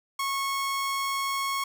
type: tone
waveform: sawtooth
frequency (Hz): 1097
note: C#6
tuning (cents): -18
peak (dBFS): -23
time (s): 0.19-1.64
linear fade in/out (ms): 5
effects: none